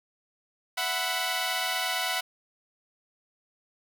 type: chord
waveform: 10% pulse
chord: E suspended second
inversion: none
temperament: equal with one note detuned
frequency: 659.3 / 740 / 996.4 Hz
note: E5 / F#5 / B5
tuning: 0 / 0 / +15 cents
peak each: -26 / -21 / -24 dBFS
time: 0.77-2.21 s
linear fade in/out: 10 ms
effects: none